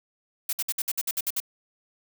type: noise bursts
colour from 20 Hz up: blue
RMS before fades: -27 dBFS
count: 10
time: 0.49-1.402 s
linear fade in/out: 5 ms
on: 39 ms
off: 58 ms
effects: none